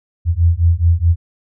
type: beating tone pair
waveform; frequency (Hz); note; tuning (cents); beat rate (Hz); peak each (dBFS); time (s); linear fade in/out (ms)
sine; 82.41 / 87.11; E2 / F2; 0 / -4; 4.7; -13; 0.25-1.16; 50
effects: none